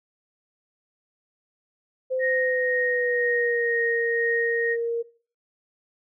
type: tone with pitch glide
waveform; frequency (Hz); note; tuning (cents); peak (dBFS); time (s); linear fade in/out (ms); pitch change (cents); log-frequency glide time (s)
sine; 517 to 465.9; C5 to A#4; -21 to -1; -23; 2.1-5.03; 20; -180; 2.21-3.82
type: tone with tremolo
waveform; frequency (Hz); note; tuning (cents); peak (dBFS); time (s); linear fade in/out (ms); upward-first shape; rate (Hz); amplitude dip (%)
sine; 1864.7; A#6; 0; -23; 2.19-4.77; 50; sine; 2; 25
effects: noise-tail reverb RT60 0.4 s tail -19 dB re dry